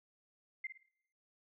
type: tone with echo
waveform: sine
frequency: 2093 Hz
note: C7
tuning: in tune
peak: -37 dBFS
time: 0.64-0.67 s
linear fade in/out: 5 ms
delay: 54 ms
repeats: 4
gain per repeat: -9 dB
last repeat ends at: 0.886 s
effects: noise-tail reverb RT60 0.9 s tail -25 dB re dry